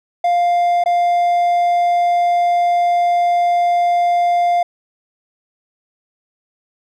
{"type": "tone with dropouts", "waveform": "triangle", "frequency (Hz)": 700, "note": "F5", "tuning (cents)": 4, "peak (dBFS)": -10, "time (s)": [0.24, 4.63], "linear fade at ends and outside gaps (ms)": 5, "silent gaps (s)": [0.839, 0.859], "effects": []}